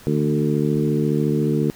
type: harmonic tone with a mistuned harmonic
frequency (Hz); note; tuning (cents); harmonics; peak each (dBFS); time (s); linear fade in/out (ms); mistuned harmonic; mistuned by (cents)
74.3; D2; +21; 2 / 3 / 4 / 5 / 6; -21 / -23 / -24 / -25 / -26; 0.07-1.7; 0; 2; +21
effects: pink hiss -45 dBFS RMS until 1.75 s